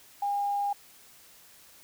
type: tone with quantisation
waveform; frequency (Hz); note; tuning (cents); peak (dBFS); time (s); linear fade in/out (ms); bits
sine; 810; G#5; -43; -26; 0.22-0.73; 5; 9
effects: white hiss -55 dBFS RMS until 1.83 s